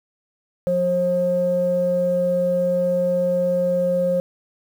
sine tone pair together, 178.53 / 535 Hz, F3 / C5, +38 / +38 cents, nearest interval octave + perfect fifth, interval 1900 cents, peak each -24 / -17 dBFS, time 0.67-4.2 s, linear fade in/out 0 ms, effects tanh soft clip ceiling -10 dBFS + 8-bit

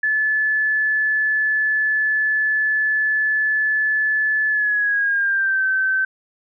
sine tone with pitch glide, 1730 to 1541.3 Hz, A6 to G6, -30 to -30 cents, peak -16 dBFS, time 0.03-6.05 s, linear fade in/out 5 ms, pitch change -200 cents, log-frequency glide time 4.48-5.65 s, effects none

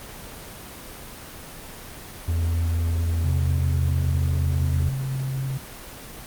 triangle tone, 83.5 Hz, E2, 23 cents sharp, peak -18 dBFS, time 2.28-4.89 s, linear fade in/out 5 ms
sine tone with pitch glide, 130.81 to 133.25 Hz, C3 to C3, 0 to +32 cents, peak -24 dBFS, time 3.24-5.58 s, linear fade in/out 10 ms, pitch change +32 cents, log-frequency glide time 4-4.7 s
effects pink hiss -39 dBFS RMS until 6.26 s + Opus 24 kbps

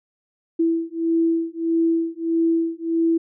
sine beating tone pair, 329.6 / 331.2 Hz, E4 / E4, 0 / +8 cents, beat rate 1.6 Hz, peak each -21 / -21 dBFS, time 0.59-3.18 s, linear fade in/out 10 ms, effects none

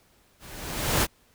pink noise with level ramp, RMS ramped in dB -47 to -19 dBFS, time 0.39-1.07 s, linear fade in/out 50 ms, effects pink hiss -62 dBFS RMS until 1.34 s

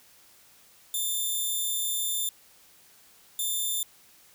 5% pulse tone pair in turn, 3566 / 3566 Hz, A7 / A7, +22 / +22 cents, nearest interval unison, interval 0 cents, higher neither, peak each -19 dBFS, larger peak neither, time 0.94-2.29 / 3.39-3.83 s, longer first, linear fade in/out 2 ms, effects white hiss -57 dBFS RMS until 4.34 s

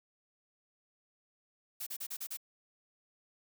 blue noise bursts, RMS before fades -40 dBFS, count 6, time 1.8-2.372 s, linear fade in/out 10 ms, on 67 ms, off 34 ms, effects none

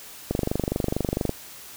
click train, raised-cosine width 2 ms, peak -10 dBFS, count 25, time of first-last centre 0.31-1.294 s, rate 24.4 Hz, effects white hiss -43 dBFS RMS until 1.76 s

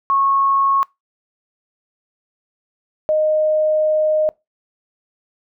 sine tone pair in turn, 1097 / 617.9 Hz, C#6 / D#5, -18 / -12 cents, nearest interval minor seventh, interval 994 cents, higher first, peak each -13 / -13 dBFS, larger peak neither, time 0.1-0.83 / 3.09-4.29 s, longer second, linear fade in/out 0 ms, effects noise-tail reverb RT60 0.2 s tail -24 dB re dry

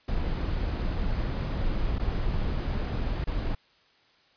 brown noise with dropouts, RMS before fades -28 dBFS, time 0.08-3.55 s, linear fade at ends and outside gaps 5 ms, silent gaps 1.985-1.995 / 3.243-3.271 s, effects white hiss -62 dBFS RMS until 4.36 s + resampled to 11025 Hz

